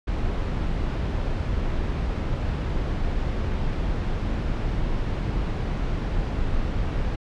brown noise, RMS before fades -25 dBFS, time 0.07-7.16 s, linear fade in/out 10 ms, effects low-pass 4000 Hz 12 dB/octave

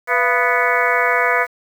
harmonic tone with a mistuned harmonic, 246.9 Hz, B3, in tune, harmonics 2 / 3 / 4 / 5 / 6 / 7 / 8 / 9, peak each -22 / -22 / -22 / -22 / -22 / -22 / -22 / -22 dBFS, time 0.07-1.47 s, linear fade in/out 50 ms, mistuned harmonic 3, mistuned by -130 cents, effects 7-bit

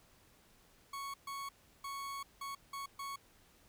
40% pulse tone bursts at uneven times, 1108.7 Hz, C#6, in tune, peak -40 dBFS, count 6, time 0.93-1.14 / 1.27-1.49 / 1.84-2.23 / 2.41-2.55 / 2.73-2.86 / 2.99-3.16 s, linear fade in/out 5 ms, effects pink hiss -66 dBFS RMS until 3.68 s

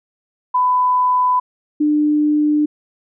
sine tone pair in turn, 1000 / 299.3 Hz, B5 / D4, +21 / +33 cents, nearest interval octave + major sixth, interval 2088 cents, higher first, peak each -12 dBFS, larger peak neither, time 0.54-1.4 / 1.8-2.66 s, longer neither, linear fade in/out 10 ms, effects none

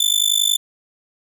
sawtooth tone with amplitude modulation, 3520 Hz, A7, in tune, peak -8 dBFS, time 0-0.57 s, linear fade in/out 5 ms, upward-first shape sine, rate 50.8 Hz, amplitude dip 95%, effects none

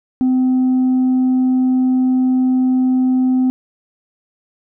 sine tone with tanh clipping, 256.5 Hz, C4, 34 cents flat, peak -12 dBFS, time 0.21-3.5 s, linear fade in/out 0 ms, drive 1 dB, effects none

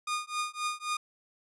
sawtooth tone with tremolo, 1223 Hz, D#6, 30 cents flat, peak -24 dBFS, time 0.07-0.97 s, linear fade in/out 5 ms, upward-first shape triangle, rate 3.8 Hz, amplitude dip 100%, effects resampled to 24000 Hz

